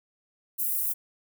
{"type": "high-pass noise", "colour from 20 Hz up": "pink", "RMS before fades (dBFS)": -28, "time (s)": [0.58, 0.94], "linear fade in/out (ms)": 20, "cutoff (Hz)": 12000, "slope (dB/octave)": 24, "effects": []}